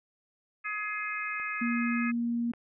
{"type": "harmonic tone", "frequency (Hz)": 420.6, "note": "G#4", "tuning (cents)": 22, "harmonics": [3, 4, 5, 6], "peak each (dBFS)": [-37, -37, -37, -37], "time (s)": [0.64, 2.12], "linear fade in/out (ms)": 20}
{"type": "clicks", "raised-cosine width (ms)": 0.5, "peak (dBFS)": -33, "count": 2, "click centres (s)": [1.399, 2.536]}
{"type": "tone", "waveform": "sine", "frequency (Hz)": 235.8, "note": "A#3", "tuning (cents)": 20, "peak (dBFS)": -27, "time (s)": [1.61, 2.52], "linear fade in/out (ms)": 10}
{"effects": []}